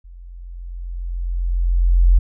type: tone with level ramp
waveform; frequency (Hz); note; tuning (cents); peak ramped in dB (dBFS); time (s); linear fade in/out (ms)
sine; 43.65; F1; 0; -37 to -7; 0.04-2.19; 10
effects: none